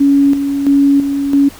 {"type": "tone with tremolo", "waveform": "sine", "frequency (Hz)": 280, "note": "C#4", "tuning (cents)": 18, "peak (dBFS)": -6, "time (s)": [0, 1.49], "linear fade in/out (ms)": 10, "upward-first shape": "square", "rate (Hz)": 1.5, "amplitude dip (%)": 55, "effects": ["pink hiss -36 dBFS RMS until 1.59 s"]}